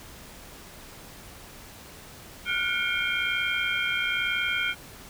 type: tone cluster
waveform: sine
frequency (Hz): 1414 / 1475 / 2181 / 2366 / 3182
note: F6 / F#6 / C#7 / D7 / G7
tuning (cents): +21 / -6 / -29 / +12 / +25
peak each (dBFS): -31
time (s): 2.45-4.75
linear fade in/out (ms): 50
effects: pink hiss -46 dBFS RMS until 5.09 s